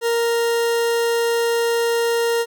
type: tone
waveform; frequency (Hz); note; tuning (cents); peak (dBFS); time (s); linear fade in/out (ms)
40% pulse; 466.2; A#4; 0; -16; 0.01-2.46; 50
effects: none